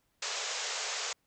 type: band-pass noise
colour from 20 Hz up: white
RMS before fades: -36 dBFS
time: 0.22-1.13 s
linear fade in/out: 5 ms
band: 410 to 7500 Hz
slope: 96 dB/octave
effects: pink hiss -75 dBFS RMS until 1.26 s